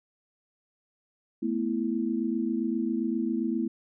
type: chord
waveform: sine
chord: A suspended second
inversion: none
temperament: just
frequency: 220 / 247.5 / 330 Hz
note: A3 / B3 / E4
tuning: 0 / +4 / +2 cents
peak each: -30 dBFS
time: 1.42-3.68 s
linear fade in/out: 10 ms
effects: none